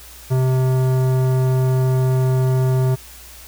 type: tone with tanh clipping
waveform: sine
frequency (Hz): 129.6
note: C3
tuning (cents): -16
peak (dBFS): -16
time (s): 0.3-2.96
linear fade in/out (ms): 20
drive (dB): 16
effects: added 60 Hz sine -43 dBFS peak until 3.47 s + white hiss -41 dBFS RMS until 3.47 s